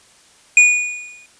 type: tone with exponential decay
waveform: square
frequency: 2456 Hz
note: D#7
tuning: 23 cents flat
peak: -5 dBFS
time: 0.57-1.26 s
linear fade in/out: 2 ms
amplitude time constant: 150 ms
effects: white hiss -50 dBFS RMS until 1.39 s + resampled to 22050 Hz